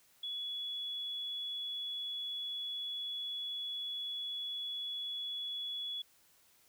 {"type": "tone", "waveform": "sine", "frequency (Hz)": 3389, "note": "G#7", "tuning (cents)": 34, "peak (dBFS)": -37, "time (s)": [0.23, 6.02], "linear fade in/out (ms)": 5, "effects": ["white hiss -67 dBFS RMS until 6.68 s"]}